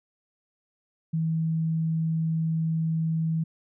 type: tone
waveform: sine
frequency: 161.5 Hz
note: E3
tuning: 35 cents flat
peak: -23 dBFS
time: 1.13-3.44 s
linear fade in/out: 10 ms
effects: none